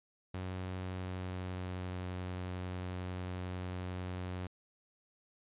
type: tone with pitch glide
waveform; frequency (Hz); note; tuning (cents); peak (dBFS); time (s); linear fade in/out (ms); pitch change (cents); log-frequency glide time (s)
sawtooth; 92.5 to 91.12; F#2 to F#2; 0 to -26; -34; 0.34-4.47; 5; -26; 0.8-2
effects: resampled to 8000 Hz